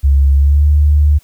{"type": "tone with pitch glide", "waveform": "sine", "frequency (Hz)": [69.3, 73.85], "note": ["C#2", "D2"], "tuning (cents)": [0, 10], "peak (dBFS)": -6, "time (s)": [0.03, 1.19], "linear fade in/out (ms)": 20, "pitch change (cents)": 110, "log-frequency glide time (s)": [0.35, 0.66], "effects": ["white hiss -51 dBFS RMS until 1.23 s"]}